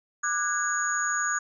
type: tone cluster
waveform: sine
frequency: 1187 / 1474 / 1646 / 6730 Hz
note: D6 / F#6 / G#6 / G#8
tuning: +18 / -7 / -16 / +22 cents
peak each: -30 dBFS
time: 0.23-1.39 s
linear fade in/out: 10 ms
effects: none